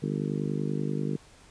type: harmonic tone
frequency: 50.3 Hz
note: G1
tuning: 45 cents sharp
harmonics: 3 / 4 / 5 / 6 / 7 / 8 / 9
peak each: -31 / -33 / -35 / -37 / -38 / -39 / -40 dBFS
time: 0.02-1.17 s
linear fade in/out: 10 ms
effects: pink hiss -55 dBFS RMS until 1.5 s + resampled to 22050 Hz